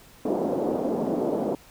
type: band-pass noise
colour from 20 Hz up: pink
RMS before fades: -26 dBFS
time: 0.25-1.55 s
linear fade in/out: 5 ms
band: 220 to 670 Hz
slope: 24 dB/octave
effects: pink hiss -52 dBFS RMS until 1.7 s